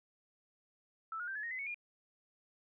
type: tone with pitch steps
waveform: sine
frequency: 1318.5 / 1437.8 / 1568 / 1709.9 / 1864.6 / 2033 / 2217 / 2418 Hz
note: E6 / F6 / G6 / A6 / A#6 / B6 / C#7 / D7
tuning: 0 / +50 / 0 / -50 / 0 / +50 / 0 / +50 cents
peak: -38 dBFS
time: 1.12-1.744 s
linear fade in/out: 2 ms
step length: 78 ms
effects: none